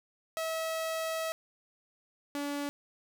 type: tone pair in turn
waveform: sawtooth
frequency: 646 / 286.8 Hz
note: E5 / D4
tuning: -35 / -41 cents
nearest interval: octave + major second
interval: 1406 cents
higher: first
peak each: -28 / -29 dBFS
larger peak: first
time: 0.37-1.32 / 2.35-2.69 s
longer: first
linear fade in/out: 0 ms
effects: none